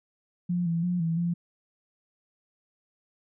sine tone with pitch steps, 176.3 / 167.4 / 177.8 / 164.6 / 172 Hz, F3 / E3 / F3 / E3 / F3, +17 / +27 / +31 / -2 / -26 cents, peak -24 dBFS, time 0.49-1.34 s, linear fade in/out 10 ms, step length 170 ms, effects none

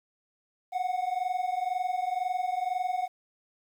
triangle tone pair together, 721 / 743 Hz, F#5 / F#5, -45 / +7 cents, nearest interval minor second, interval 52 cents, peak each -29 / -28 dBFS, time 0.72-3.08 s, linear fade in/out 20 ms, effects 10-bit

